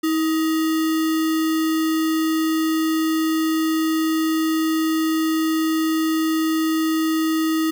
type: tone with sample-and-hold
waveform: sine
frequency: 319.4 Hz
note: D#4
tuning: 45 cents sharp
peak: -17 dBFS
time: 0.03-7.71 s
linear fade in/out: 10 ms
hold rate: 1575 Hz
effects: none